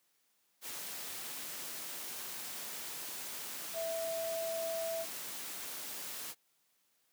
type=tone in noise; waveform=sine; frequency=659.3 Hz; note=E5; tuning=in tune; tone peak=-35 dBFS; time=3.73-5.06 s; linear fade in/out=50 ms; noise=white; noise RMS=-43 dBFS; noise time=0.61-6.35 s; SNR=+5 dB; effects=white hiss -75 dBFS RMS until 7.12 s + high-pass 150 Hz 12 dB/octave